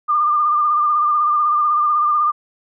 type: tone with vibrato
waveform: sine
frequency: 1200 Hz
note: D6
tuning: 37 cents sharp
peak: -13 dBFS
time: 0.08-2.32 s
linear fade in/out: 20 ms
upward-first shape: sine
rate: 16 Hz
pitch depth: 35 cents each way
effects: none